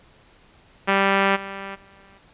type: tone with level steps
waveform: 5% pulse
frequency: 196 Hz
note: G3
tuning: in tune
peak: -5 / -20 / -39 dBFS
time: 0.87-2.19 s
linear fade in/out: 20 ms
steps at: 1.35 / 1.74 s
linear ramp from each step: 20 ms
effects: pink hiss -54 dBFS RMS until 2.33 s + resampled to 8000 Hz